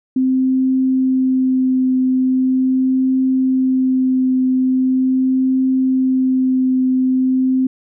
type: tone with vibrato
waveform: sine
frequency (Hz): 259.5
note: C4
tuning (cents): -14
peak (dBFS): -12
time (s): 0.16-7.67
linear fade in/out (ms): 5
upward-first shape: triangle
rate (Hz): 0.41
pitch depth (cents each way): 13
effects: none